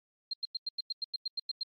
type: tone bursts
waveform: sine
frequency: 4186 Hz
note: C8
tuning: in tune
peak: -31 dBFS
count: 12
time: 0.31-1.633 s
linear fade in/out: 5 ms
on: 25 ms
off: 93 ms
effects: AAC 48 kbps